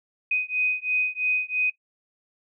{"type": "beating tone pair", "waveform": "sine", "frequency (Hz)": [2500, 2503], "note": ["D#7", "D#7"], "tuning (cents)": [8, 10], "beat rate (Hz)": 3, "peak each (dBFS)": -26, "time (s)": [0.31, 1.7], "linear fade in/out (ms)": 5, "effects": ["noise-tail reverb RT60 0.1 s tail -18 dB re dry"]}